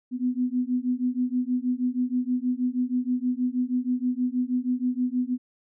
sine beating tone pair, 246.9 / 253.2 Hz, B3 / B3, 0 / +43 cents, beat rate 6.3 Hz, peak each -26 dBFS, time 0.11-5.38 s, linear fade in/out 50 ms, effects none

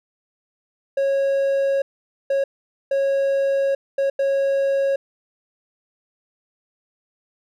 triangle tone bursts at uneven times, 549 Hz, C#5, 17 cents flat, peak -15 dBFS, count 5, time 0.97-1.82 / 2.3-2.44 / 2.91-3.75 / 3.98-4.1 / 4.19-4.96 s, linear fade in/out 5 ms, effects none

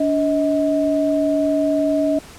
sine tone pair together, 288.2 / 634 Hz, D4 / D#5, -33 / +32 cents, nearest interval octave + major second, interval 1365 cents, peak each -18 dBFS, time 0-2.19 s, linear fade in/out 5 ms, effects pink hiss -41 dBFS RMS until 2.38 s + low-pass 11000 Hz 12 dB/octave

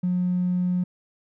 triangle tone, 180 Hz, F#3, 47 cents flat, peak -17 dBFS, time 0.03-0.84 s, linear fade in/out 10 ms, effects tanh soft clip ceiling -18 dBFS

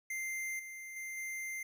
square tone with level steps, 2090 Hz, C7, 2 cents flat, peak -37 / -45 / -41 / -39 dBFS, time 0.1-1.63 s, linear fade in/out 5 ms, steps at 0.59 / 0.96 / 1.17 s, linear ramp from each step 5 ms, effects none

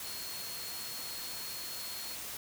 sine tone in noise, 4306 Hz, C8, 49 cents sharp, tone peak -44 dBFS, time 0.04-2.15 s, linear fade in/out 2 ms, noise white, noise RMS -42 dBFS, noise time 0-2.37 s, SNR -5 dB, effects none

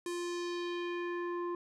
square tone with low-pass filter sweep, 349.2 Hz, F4, in tune, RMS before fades -37 dBFS, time 0.06-1.55 s, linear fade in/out 2 ms, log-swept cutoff 9800 to 1000 Hz, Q 1.7, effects none

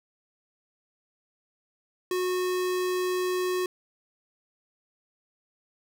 square tone, 365.2 Hz, F#4, 23 cents flat, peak -26 dBFS, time 2.11-3.66 s, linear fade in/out 2 ms, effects none

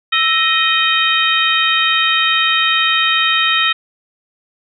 harmonic tone with a mistuned harmonic, 622.3 Hz, D#5, in tune, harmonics 2 / 3 / 4 / 5 / 6, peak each -18 / -18 / -18 / -18 / -18 dBFS, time 0.12-3.73 s, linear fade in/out 10 ms, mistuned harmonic 2, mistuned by +100 cents, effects none

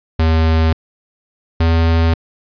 square tone pair in turn, 80.5 / 82.38 Hz, E2 / E2, -41 / -1 cents, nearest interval unison, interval 40 cents, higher second, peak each -11 dBFS, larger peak neither, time 0.19-0.73 / 1.6-2.14 s, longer neither, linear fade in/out 5 ms, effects resampled to 11025 Hz

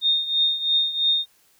sine tone with tremolo, 3672 Hz, A#7, 27 cents flat, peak -15 dBFS, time 0.01-1.26 s, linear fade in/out 50 ms, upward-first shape triangle, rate 3 Hz, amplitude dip 80%, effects white hiss -60 dBFS RMS until 1.59 s

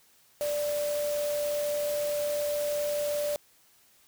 sine tone in noise, 587.3 Hz, D5, in tune, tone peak -27 dBFS, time 0.41-3.36 s, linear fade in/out 0 ms, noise white, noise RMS -39 dBFS, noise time 0.41-3.36 s, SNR +9 dB, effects white hiss -62 dBFS RMS until 4.07 s

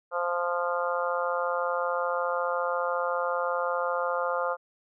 harmonic tone, 174.61 Hz, F3, in tune, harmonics 3 / 4 / 5 / 6 / 7 / 8, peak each -29 / -35 / -35 / -35 / -32 / -35 dBFS, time 0.11-4.57 s, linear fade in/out 50 ms, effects none

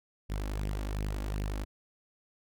sawtooth tone with flanger, 50.9 Hz, G#1, 34 cents flat, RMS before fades -34 dBFS, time 0.29-1.65 s, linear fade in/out 20 ms, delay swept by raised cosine 0.36 to 3.66 ms, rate 2.7 Hz, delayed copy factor +0.6, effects none

